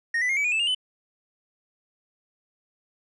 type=tone with pitch steps; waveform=triangle; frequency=1858 / 1991.4 / 2134 / 2287 / 2452 / 2628 / 2816 / 3018 Hz; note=A#6 / B6 / C7 / D7 / D#7 / E7 / F7 / F#7; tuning=-6 / +14 / +34 / -47 / -26 / -6 / +14 / +34 cents; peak=-20 dBFS; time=0.14-0.748 s; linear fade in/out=5 ms; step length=76 ms; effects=resampled to 24000 Hz